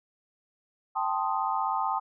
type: chord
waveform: sine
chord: A half-diminished seventh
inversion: third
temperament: equal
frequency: 784 / 880 / 1046.5 / 1244.5 Hz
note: G5 / A5 / C6 / Eb6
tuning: 0 / 0 / 0 / 0 cents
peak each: -31 / -30 / -32 / -32 dBFS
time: 0.95-2 s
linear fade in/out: 20 ms
effects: none